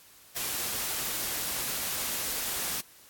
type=noise; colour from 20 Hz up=white; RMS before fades=-32 dBFS; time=0.36-2.81 s; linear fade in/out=5 ms; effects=white hiss -55 dBFS RMS until 3.09 s + AAC 64 kbps